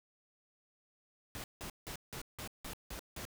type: noise bursts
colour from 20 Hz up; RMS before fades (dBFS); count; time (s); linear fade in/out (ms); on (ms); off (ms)
pink; -44; 8; 1.35-3.252; 0; 89; 170
effects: none